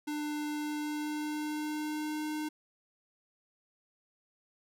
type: tone with pitch glide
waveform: square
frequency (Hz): 298.6 to 305.2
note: D4 to D#4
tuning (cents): +29 to -33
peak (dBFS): -34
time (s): 0.07-2.49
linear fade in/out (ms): 10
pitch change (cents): +38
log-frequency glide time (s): 0.53-2.24
effects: none